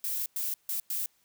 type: noise bursts at uneven times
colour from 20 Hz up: violet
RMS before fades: -32 dBFS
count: 4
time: 0.04-0.26 / 0.36-0.54 / 0.69-0.8 / 0.9-1.06 s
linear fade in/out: 2 ms
effects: white hiss -69 dBFS RMS until 1.24 s